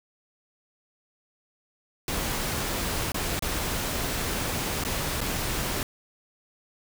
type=noise with dropouts; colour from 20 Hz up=pink; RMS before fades=-29 dBFS; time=2.08-5.83 s; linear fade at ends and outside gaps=1 ms; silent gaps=3.119-3.144 / 3.393-3.423 / 4.838-4.849 / 5.206-5.213 s; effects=none